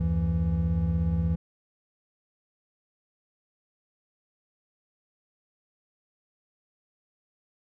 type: tone cluster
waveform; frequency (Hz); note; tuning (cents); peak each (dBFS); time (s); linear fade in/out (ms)
triangle; 75.4 / 92.1 / 166.5; D2 / F#2 / E3; +46 / -7 / +18; -25 / -29 / -24; 0-1.36; 10
effects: none